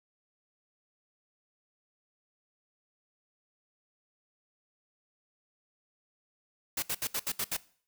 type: noise bursts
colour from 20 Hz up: white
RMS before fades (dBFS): -32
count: 7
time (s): 6.77-7.568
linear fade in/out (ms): 5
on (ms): 54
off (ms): 70
effects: noise-tail reverb RT60 0.5 s tail -20 dB re dry